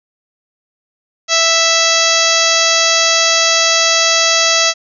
harmonic tone, 659.3 Hz, E5, in tune, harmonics 1 / 2 / 3 / 4 / 5 / 6 / 7 / 8 / 9 / 10, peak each -19 / -19 / -19 / -19 / -19 / -19 / -19 / -19 / -19 / -19 dBFS, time 1.28-4.74 s, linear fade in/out 50 ms, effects none

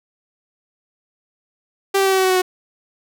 sawtooth tone with pitch steps, 392 / 388.4 / 384.8 / 381.3 / 377.8 / 374.3 / 370.9 / 367.4 Hz, G4 / G4 / G4 / G4 / F#4 / F#4 / F#4 / F#4, 0 / -16 / -32 / -48 / +36 / +20 / +4 / -12 cents, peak -10 dBFS, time 1.94-2.42 s, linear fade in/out 10 ms, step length 60 ms, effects none

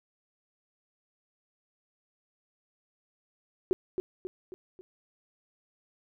sine tone with echo, 370 Hz, F#4, in tune, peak -21 dBFS, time 3.71-3.73 s, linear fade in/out 0 ms, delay 270 ms, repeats 4, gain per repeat -6 dB, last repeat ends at 4.81 s, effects none

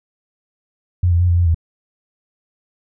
sine tone with pitch steps, 89 / 85.6 / 89.2 / 86.4 / 87.4 / 82.2 Hz, F2 / F2 / F2 / F2 / F2 / E2, +33 / -34 / +37 / -18 / +2 / -4 cents, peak -11 dBFS, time 1.03-1.546 s, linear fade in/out 5 ms, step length 86 ms, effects none

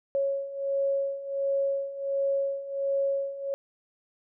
sine beating tone pair, 551 / 552.4 Hz, C#5 / C#5, -11 / -6 cents, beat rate 1.4 Hz, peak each -31 / -27 dBFS, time 0.15-3.54 s, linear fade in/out 0 ms, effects none

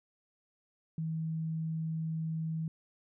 sine tone, 160.6 Hz, E3, 45 cents flat, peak -32 dBFS, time 0.98-2.68 s, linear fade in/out 2 ms, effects none

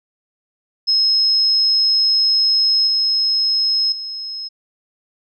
sine tone with level steps, 5160 Hz, E8, 38 cents flat, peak -12 / -14 / -25 dBFS, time 0.87-4.49 s, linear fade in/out 20 ms, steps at 2.87 / 3.92 s, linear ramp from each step 2 ms, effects none

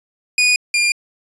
sawtooth tone pair in turn, 2466 / 2404 Hz, D#7 / D7, -16 / +40 cents, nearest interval unison, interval 44 cents, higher first, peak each -8 / -10 dBFS, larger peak first, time 0.38-0.56 / 0.74-0.92 s, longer neither, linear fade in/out 2 ms, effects resampled to 22050 Hz

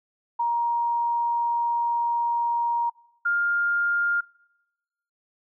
sine tone pair in turn, 942 / 1405.7 Hz, A#5 / F6, +18 / +11 cents, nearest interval perfect fifth, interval 693 cents, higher second, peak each -21 / -20 dBFS, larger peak second, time 0.39-2.9 / 3.25-4.21 s, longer first, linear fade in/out 10 ms, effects noise-tail reverb RT60 1.0 s tail -25 dB re dry

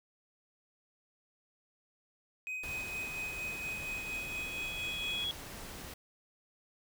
triangle tone with tremolo, 2513 Hz, D#7, 17 cents sharp, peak -34 dBFS, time 2.47-5.24 s, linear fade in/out 0 ms, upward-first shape sine, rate 4.3 Hz, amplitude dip 40%
pink noise, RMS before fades -46 dBFS, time 2.63-5.94 s, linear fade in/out 5 ms
sine tone with exponential growth, 3343 Hz, G#7, 11 cents sharp, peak -32 dBFS, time 3.28-5.31 s, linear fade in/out 0 ms, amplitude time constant 440 ms
effects none

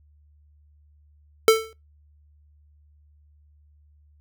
square tone with exponential decay, 444.1 Hz, A4, 16 cents sharp, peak -9 dBFS, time 1.48-1.73 s, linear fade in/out 1 ms, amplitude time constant 53 ms, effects noise-tail reverb RT60 0.2 s tail -20 dB re dry + added 74 Hz sine -54 dBFS peak until 4.2 s

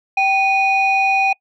sine tone pair together, 777 / 2469 Hz, G5 / D#7, -16 / -14 cents, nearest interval octave + minor sixth, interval 2002 cents, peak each -14 / -14 dBFS, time 0.17-1.33 s, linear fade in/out 5 ms, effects noise-tail reverb RT60 0.1 s tail -26 dB re dry + tanh soft clip ceiling -8 dBFS

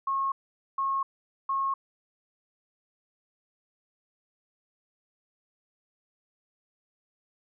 sine tone bursts, 1087 Hz, C#6, 34 cents flat, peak -25 dBFS, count 3, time 0.07-1.74 s, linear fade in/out 5 ms, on 250 ms, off 460 ms, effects none

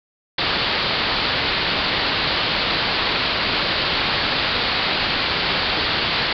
white low-pass noise, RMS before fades -21 dBFS, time 0.38-6.33 s, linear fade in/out 5 ms, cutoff 4700 Hz, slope 96 dB/octave, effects none

